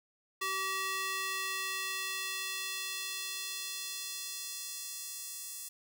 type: tone with high-pass filter sweep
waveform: square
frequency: 382.2 Hz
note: G4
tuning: 44 cents flat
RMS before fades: -38 dBFS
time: 0.41-5.69 s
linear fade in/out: 10 ms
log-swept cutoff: 1200 to 7600 Hz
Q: 0.96
effects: none